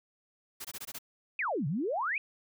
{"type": "noise bursts", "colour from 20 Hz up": "white", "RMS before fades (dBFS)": -41, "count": 6, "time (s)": [0.6, 0.988], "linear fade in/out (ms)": 10, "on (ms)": 48, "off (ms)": 20}
{"type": "exponential two-way sweep", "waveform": "sine", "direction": "down then up", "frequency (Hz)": [2606, 130, 2606], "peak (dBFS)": -29, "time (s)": [1.39, 2.18], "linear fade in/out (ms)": 2, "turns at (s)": 1.67}
{"effects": []}